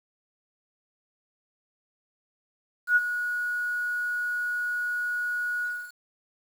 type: tone with ADSR envelope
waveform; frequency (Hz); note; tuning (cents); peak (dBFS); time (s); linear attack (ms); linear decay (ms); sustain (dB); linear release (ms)
sine; 1457; F#6; -27; -15; 2.87-5.93; 91; 32; -11; 300
effects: 8-bit